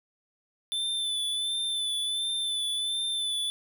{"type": "tone with vibrato", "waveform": "square", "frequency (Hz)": 3520, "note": "A7", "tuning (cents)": 0, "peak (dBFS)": -28, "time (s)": [0.72, 3.5], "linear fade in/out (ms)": 0, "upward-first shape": "sine", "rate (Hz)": 1.4, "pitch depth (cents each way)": 32, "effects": []}